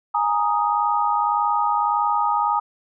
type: chord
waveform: sine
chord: Ab suspended second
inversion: none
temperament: equal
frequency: 830.6 / 932.3 / 1244.5 Hz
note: Ab5 / Bb5 / Eb6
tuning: 0 / 0 / 0 cents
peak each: -22 dBFS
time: 0.14-2.6 s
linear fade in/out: 10 ms
effects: none